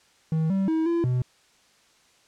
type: tone with pitch steps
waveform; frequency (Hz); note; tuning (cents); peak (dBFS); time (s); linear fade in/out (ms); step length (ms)
triangle; 159.4 / 193.3 / 320.2 / 338.6 / 125.4; D#3 / G3 / D#4 / E4 / B2; +42 / -24 / +50 / +46 / +27; -19; 0.32-1.22; 2; 180
effects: white hiss -60 dBFS RMS until 2.27 s + low-pass 7000 Hz 12 dB/octave